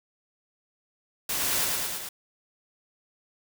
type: noise with echo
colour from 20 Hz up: white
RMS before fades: -29 dBFS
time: 1.29-1.65 s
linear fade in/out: 5 ms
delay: 110 ms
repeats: 4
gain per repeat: -2 dB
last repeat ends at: 2.09 s
effects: none